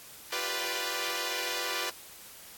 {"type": "chord", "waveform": "5% pulse", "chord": "G dominant seventh", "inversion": "third", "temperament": "equal", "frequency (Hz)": [349.2, 392, 493.9, 587.3], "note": ["F4", "G4", "B4", "D5"], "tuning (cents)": [0, 0, 0, 0], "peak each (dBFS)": [-26, -27, -22, -26], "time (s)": [0.32, 1.9], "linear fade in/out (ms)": 5, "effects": ["white hiss -49 dBFS RMS until 2.57 s", "AAC 64 kbps"]}